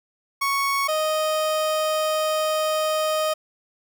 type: tone pair in turn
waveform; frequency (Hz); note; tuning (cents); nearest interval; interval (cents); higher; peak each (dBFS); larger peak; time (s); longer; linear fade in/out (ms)
30% pulse; 1108.7 / 622.2; C#6 / D#5; 0 / 0; minor seventh; 1000; first; -18; neither; 0.41-0.88 / 0.88-3.34; second; 10
effects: none